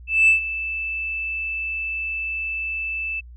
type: tone with ADSR envelope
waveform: sine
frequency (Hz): 2637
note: E7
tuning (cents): 0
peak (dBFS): -9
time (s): 0.07-3.21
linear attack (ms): 210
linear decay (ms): 120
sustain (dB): -15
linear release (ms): 19
effects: tanh soft clip ceiling -8 dBFS + added 60 Hz sine -39 dBFS peak until 3.36 s